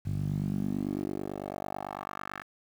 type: tone with band-pass filter sweep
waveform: 10% pulse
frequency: 49 Hz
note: G1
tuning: in tune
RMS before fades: -34 dBFS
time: 0.05-2.43 s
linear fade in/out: 20 ms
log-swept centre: 110 to 1600 Hz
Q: 2.6
effects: 9-bit